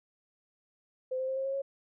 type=tone with pitch steps; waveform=sine; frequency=515 / 521.6 / 528.3 / 535 / 541.9 / 548.8 Hz; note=C5 / C5 / C5 / C5 / C#5 / C#5; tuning=-28 / -5 / +17 / +38 / -39 / -17 cents; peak=-30 dBFS; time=1.11-1.62 s; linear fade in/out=10 ms; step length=85 ms; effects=none